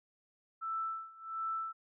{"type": "tone with tremolo", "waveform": "sine", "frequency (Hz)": 1324, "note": "E6", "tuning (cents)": 7, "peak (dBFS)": -33, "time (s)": [0.61, 1.73], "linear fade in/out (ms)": 20, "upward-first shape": "sine", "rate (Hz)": 1.4, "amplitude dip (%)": 90, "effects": []}